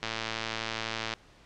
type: click train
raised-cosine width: 0.2 ms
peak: -14 dBFS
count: 125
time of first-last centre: 0.03-1.137 s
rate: 112 Hz
effects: pink hiss -57 dBFS RMS until 1.45 s + low-pass 5000 Hz 12 dB/octave